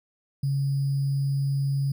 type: tone with sample-and-hold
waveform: sine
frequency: 138.59 Hz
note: C#3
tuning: in tune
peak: -22 dBFS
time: 0.43-1.92 s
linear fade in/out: 5 ms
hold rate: 4900 Hz
effects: none